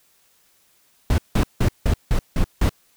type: noise bursts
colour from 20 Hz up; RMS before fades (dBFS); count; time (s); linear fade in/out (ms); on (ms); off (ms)
brown; -17; 7; 1.1-2.694; 2; 82; 170
effects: white hiss -60 dBFS RMS until 2.96 s

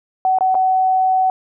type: tone with dropouts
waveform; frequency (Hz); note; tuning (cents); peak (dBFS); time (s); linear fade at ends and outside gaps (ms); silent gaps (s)
sine; 752; F#5; +28; -12; 0.25-1.3; 1; 0.386-0.408 / 0.545-0.551
effects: none

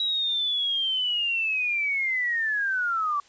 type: linear sweep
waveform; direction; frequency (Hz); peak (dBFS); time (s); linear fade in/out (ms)
sine; down; 3880 to 1137; -23; 0-3.2; 2
effects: white hiss -56 dBFS RMS until 3.28 s + resampled to 16000 Hz

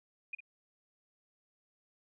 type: tone with echo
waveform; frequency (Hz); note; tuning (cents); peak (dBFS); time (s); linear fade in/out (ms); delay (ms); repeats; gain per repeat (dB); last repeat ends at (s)
sine; 2454; D#7; -25; -36; 0.33-0.35; 5; 55; 1; -11; 0.405
effects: none

